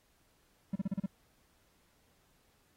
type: tone bursts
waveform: triangle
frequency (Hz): 194.3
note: G3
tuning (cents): -15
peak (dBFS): -28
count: 6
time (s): 0.73-1.061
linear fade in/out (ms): 5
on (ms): 26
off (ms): 35
effects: pink hiss -71 dBFS RMS until 2.76 s + AAC 48 kbps